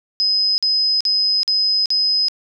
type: tone bursts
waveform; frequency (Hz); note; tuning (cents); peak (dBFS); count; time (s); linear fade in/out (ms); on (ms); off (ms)
sine; 5050; D#8; +25; -14; 5; 0.2-2.284; 0; 380; 46
effects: none